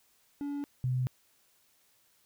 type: tone pair in turn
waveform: triangle / sine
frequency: 285.8 / 127.31 Hz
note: D4 / C3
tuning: -47 / -47 cents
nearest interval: octave + major second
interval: 1400 cents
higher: first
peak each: -31 / -27 dBFS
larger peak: second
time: 0.41-0.64 / 0.84-1.07 s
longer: neither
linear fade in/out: 0 ms
effects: white hiss -68 dBFS RMS until 2.25 s